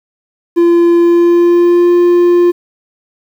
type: tone with pitch glide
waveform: triangle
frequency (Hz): 342.7 to 350.3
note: F4 to F4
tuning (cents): -33 to +5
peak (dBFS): -3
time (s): 0.56-2.52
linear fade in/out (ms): 20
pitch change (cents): +38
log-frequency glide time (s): 1-1.92
effects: 7-bit